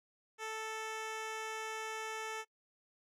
10% pulse tone, 440 Hz, A4, in tune, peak -31 dBFS, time 0.38-2.45 s, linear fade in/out 50 ms, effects noise-tail reverb RT60 0.1 s tail -23 dB re dry + low-pass 9000 Hz 12 dB/octave

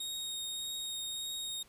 sawtooth tone with vibrato, 3733 Hz, A#7, 2 cents sharp, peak -34 dBFS, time 0-1.63 s, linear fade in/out 5 ms, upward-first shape triangle, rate 1.7 Hz, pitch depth 11 cents each way, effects pink hiss -63 dBFS RMS until 1.68 s + resampled to 32000 Hz

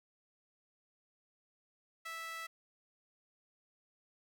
sawtooth tone with high-pass filter, 657 Hz, E5, 6 cents flat, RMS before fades -44 dBFS, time 2.05-2.47 s, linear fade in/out 10 ms, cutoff 1600 Hz, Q 3.4, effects none

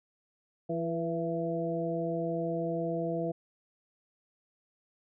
harmonic tone with a mistuned harmonic, 167.4 Hz, E3, 27 cents sharp, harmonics 1 / 2 / 3 / 4, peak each -35 / -35 / -35 / -35 dBFS, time 0.69-3.32 s, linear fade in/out 10 ms, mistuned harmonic 3, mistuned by -33 cents, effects none

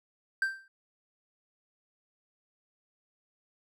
triangle tone with exponential decay, 1568 Hz, G6, in tune, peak -21 dBFS, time 0.42-0.68 s, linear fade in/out 2 ms, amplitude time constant 56 ms, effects none

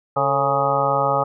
harmonic tone with a mistuned harmonic, 138.59 Hz, C#3, in tune, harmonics 1 / 2 / 3 / 4 / 5 / 6 / 7 / 8 / 9, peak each -28 / -34 / -28 / -22 / -27 / -22 / -30 / -28 / -22 dBFS, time 0.16-1.24 s, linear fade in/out 10 ms, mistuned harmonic 3, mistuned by +84 cents, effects none

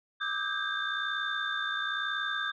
sine tone cluster, 1179 / 1275 / 1557 / 1618 / 3583 Hz, D6 / D#6 / G6 / G#6 / A7, +6 / +42 / -12 / -46 / +31 cents, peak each -38 / -39 / -36 / -33 / -36 dBFS, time 0.2-2.52 s, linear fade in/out 20 ms, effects tanh soft clip ceiling -20 dBFS

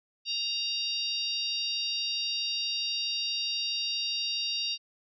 harmonic tone, 932.3 Hz, A#5, in tune, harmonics 3 / 4 / 5 / 6, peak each -34 / -34 / -33 / -39 dBFS, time 0.25-4.78 s, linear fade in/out 50 ms, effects none

